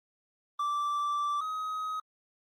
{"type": "tone pair in turn", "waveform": "triangle", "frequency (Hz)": [1169, 1263.7], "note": ["D6", "D#6"], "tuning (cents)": [-8, 26], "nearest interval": "minor second", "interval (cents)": 134, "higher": "second", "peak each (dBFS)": [-26, -30], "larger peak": "first", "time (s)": [[0.59, 1.41], [1.41, 2]], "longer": "first", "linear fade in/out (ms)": 5, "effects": ["Opus 24 kbps"]}